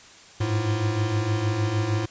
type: tone cluster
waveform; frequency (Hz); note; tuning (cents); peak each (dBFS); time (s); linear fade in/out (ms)
square; 100.9 / 107.4 / 346.4; G#2 / A2 / F4; -49 / -41 / -14; -31 / -24 / -32; 0.4-2.06; 10
effects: white hiss -48 dBFS RMS until 2.1 s + resampled to 16000 Hz